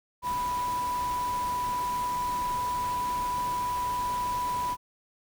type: tone in noise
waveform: sine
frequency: 987 Hz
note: B5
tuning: 1 cent flat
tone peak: -27 dBFS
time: 0.22-4.77 s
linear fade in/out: 50 ms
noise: pink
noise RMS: -40 dBFS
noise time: 0.22-4.77 s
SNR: +10 dB
effects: none